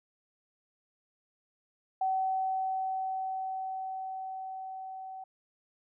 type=tone with level ramp; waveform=sine; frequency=760 Hz; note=F#5; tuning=46 cents sharp; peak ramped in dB=-26 to -40 dBFS; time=2.01-5.24 s; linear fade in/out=5 ms; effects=none